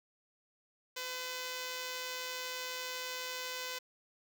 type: tone with amplitude modulation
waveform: 5% pulse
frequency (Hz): 506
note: B4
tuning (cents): +42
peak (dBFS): -25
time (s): 0.96-3.79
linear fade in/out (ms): 10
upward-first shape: sine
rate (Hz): 162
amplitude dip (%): 35
effects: 11-bit